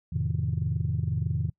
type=chord; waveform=sine; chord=F dominant seventh; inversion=none; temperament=just; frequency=87.31 / 109.13 / 130.96 / 157.15 Hz; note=F2 / A2 / C3 / Eb3; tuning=0 / -14 / +2 / +18 cents; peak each=-30 dBFS; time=0.12-1.5 s; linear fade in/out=10 ms; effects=noise-tail reverb RT60 0.1 s tail -26 dB re dry + tanh soft clip ceiling -17 dBFS